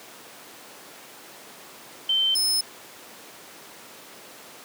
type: tone pair in turn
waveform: sine / sawtooth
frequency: 3100 / 5204 Hz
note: G7 / E8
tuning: -20 / -23 cents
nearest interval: major sixth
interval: 897 cents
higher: second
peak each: -19 / -18 dBFS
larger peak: second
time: 2.09-2.35 / 2.35-2.61 s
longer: neither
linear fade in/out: 5 ms
effects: pink hiss -44 dBFS RMS until 4.64 s + high-pass 300 Hz 12 dB/octave